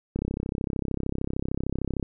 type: click train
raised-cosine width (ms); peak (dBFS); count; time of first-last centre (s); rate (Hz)
3; -15; 63; 0.16-2.027; 33.2
effects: none